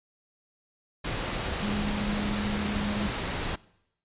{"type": "tone in noise", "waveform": "sine", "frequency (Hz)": 206.9, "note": "G#3", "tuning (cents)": -6, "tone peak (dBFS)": -29, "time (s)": [1.62, 3.08], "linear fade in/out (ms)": 10, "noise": "pink", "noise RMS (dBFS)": -31, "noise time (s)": [1.04, 3.56], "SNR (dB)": -1, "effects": ["noise-tail reverb RT60 0.8 s tail -22 dB re dry", "resampled to 8000 Hz"]}